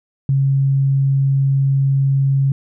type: tone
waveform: sine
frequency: 136.7 Hz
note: C#3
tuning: 24 cents flat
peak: -12 dBFS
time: 0.29-2.52 s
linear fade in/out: 2 ms
effects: none